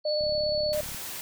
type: tone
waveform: sine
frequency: 4435 Hz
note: C#8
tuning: in tune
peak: -30 dBFS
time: 0.04-0.76 s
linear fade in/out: 50 ms
type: tone with vibrato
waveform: sine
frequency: 604 Hz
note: D5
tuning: 48 cents sharp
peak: -25 dBFS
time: 0.05-0.81 s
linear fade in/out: 5 ms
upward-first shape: square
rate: 17 Hz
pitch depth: 12 cents each way
type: click train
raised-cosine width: 5 ms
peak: -32 dBFS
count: 27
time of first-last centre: 0.21-0.947 s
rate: 35.3 Hz
type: noise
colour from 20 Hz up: white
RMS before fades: -37 dBFS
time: 0.73-1.21 s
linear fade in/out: 0 ms
effects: none

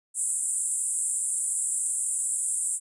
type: band-pass noise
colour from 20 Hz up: white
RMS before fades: -28 dBFS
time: 0.14-2.8 s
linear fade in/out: 50 ms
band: 7600 to 10000 Hz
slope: 96 dB/octave
effects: resampled to 24000 Hz

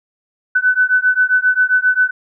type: beating tone pair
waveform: sine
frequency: 1500 / 1507.5 Hz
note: F#6 / F#6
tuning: +23 / +32 cents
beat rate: 7.5 Hz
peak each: -14 dBFS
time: 0.55-2.11 s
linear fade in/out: 10 ms
effects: none

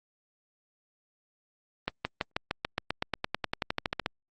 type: accelerating click train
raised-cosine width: 0.3 ms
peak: -12 dBFS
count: 21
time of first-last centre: 1.88-4.061 s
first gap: 170 ms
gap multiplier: 0.95
effects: Opus 24 kbps

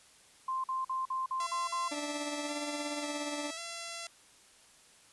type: tone bursts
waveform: sine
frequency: 1046.5 Hz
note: C6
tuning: in tune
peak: -31 dBFS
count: 7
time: 0.48-1.882 s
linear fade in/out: 5 ms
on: 160 ms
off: 47 ms
type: tone with vibrato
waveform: 5% pulse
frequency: 666 Hz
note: E5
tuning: 18 cents sharp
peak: -28 dBFS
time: 1.4-4.07 s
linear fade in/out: 2 ms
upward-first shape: square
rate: 0.92 Hz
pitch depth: 29 cents each way
type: tone with tremolo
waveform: 20% pulse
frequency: 293.7 Hz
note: D4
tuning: in tune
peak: -29 dBFS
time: 1.91-3.51 s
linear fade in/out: 10 ms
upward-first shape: triangle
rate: 17 Hz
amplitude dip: 55%
effects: white hiss -60 dBFS RMS until 5.12 s + resampled to 24000 Hz

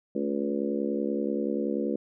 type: harmonic tone with a mistuned harmonic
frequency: 70.4 Hz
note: C#2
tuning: 27 cents sharp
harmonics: 3 / 4 / 5 / 6 / 7 / 8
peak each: -31 / -32 / -32 / -37 / -33 / -40 dBFS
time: 0.15-1.96 s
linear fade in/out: 5 ms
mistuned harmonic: 3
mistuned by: +36 cents
effects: none

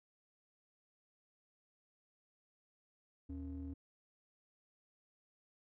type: ring-modulated tone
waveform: triangle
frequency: 98 Hz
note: G2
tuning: in tune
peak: -37 dBFS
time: 3.29-3.74 s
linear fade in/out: 10 ms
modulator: 176 Hz
effects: none

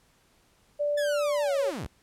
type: tone with pitch glide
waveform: sine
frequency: 585 to 555.7 Hz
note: D5 to C#5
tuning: -7 to +4 cents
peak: -24 dBFS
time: 0.79-1.71 s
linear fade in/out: 20 ms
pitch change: -89 cents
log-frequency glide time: 1.43-1.53 s
type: linear sweep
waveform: sawtooth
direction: down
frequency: 1759 to 36.33 Hz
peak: -29 dBFS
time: 0.97-1.87 s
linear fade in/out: 10 ms
effects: pink hiss -64 dBFS RMS until 2.02 s + low-pass 12000 Hz 12 dB/octave

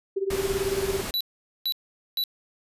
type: tone with tremolo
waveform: sine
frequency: 390 Hz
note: G4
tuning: 9 cents flat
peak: -21 dBFS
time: 0.16-1.01 s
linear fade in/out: 10 ms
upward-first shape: sine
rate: 18 Hz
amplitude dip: 85%
type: noise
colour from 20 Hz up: pink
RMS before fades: -32 dBFS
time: 0.3-1.11 s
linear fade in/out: 5 ms
type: tone bursts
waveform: square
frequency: 3951 Hz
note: B7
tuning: in tune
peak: -24 dBFS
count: 3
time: 1.14-2.238 s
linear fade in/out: 0 ms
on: 66 ms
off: 450 ms
effects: resampled to 32000 Hz

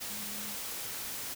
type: tone in noise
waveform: sine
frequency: 207.8 Hz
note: G#3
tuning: 1 cent sharp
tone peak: -47 dBFS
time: 0.09-0.55 s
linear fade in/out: 20 ms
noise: white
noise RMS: -39 dBFS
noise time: 0-1.35 s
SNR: -11 dB
effects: none

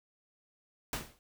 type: noise with exponential decay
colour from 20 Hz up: pink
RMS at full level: -32 dBFS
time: 0.93-1.19 s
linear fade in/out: 1 ms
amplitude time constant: 56 ms
effects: none

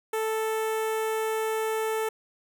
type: tone with notch filter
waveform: sawtooth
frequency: 440 Hz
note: A4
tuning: in tune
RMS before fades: -28 dBFS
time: 0.13-2.09 s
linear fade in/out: 5 ms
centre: 4600 Hz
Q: 0.98
effects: none

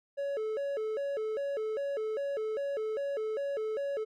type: tone with vibrato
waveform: triangle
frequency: 493.9 Hz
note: B4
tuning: in tune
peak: -29 dBFS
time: 0.17-4.05 s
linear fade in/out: 20 ms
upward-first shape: square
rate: 2.5 Hz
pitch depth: 220 cents each way
effects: none

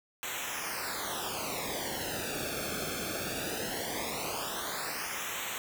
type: noise with flanger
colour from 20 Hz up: pink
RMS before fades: -36 dBFS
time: 0.23-5.58 s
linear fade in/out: 0 ms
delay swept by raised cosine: 0.2 to 1.04 ms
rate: 0.19 Hz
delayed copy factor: -1
effects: none

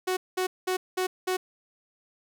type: tone bursts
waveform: sawtooth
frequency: 370 Hz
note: F#4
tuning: in tune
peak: -21 dBFS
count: 5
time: 0.07-1.37 s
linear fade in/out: 10 ms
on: 100 ms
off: 200 ms
effects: none

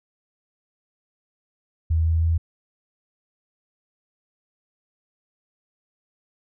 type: tone with pitch steps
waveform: sine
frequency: 80.8 / 81.5 / 82.4 Hz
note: E2 / E2 / E2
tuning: -34 / -19 / 0 cents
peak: -17 dBFS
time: 1.9-2.38 s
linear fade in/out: 10 ms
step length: 160 ms
effects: none

